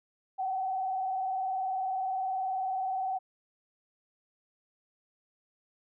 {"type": "tone with vibrato", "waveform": "sine", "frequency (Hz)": 760, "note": "F#5", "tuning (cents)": 46, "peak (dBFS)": -29, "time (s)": [0.38, 3.19], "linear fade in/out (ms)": 20, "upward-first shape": "square", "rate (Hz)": 20, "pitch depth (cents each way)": 39, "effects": []}